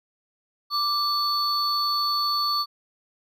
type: tone pair together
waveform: triangle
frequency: 1177 / 4444 Hz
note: D6 / C#8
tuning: +3 / +4 cents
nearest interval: octave + major seventh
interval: 2301 cents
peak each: -23 dBFS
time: 0.7-2.66 s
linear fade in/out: 50 ms
effects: none